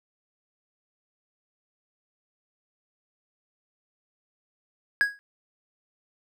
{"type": "tone with exponential decay", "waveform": "triangle", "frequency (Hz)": 1655, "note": "G#6", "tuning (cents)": -6, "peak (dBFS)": -13, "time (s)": [5.01, 5.19], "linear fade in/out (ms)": 0, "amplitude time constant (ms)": 38, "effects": []}